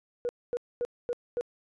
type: tone bursts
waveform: sine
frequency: 483.1 Hz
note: B4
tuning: 38 cents flat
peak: -26 dBFS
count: 5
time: 0.25-1.41 s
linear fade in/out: 0 ms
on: 40 ms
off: 240 ms
effects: tanh soft clip ceiling -23 dBFS + resampled to 22050 Hz